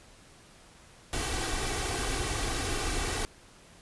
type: noise with comb filter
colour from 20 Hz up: pink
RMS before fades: -31 dBFS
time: 1.13-3.25 s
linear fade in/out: 0 ms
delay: 2.6 ms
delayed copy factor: +0.6
effects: pink hiss -55 dBFS RMS until 3.81 s + resampled to 24000 Hz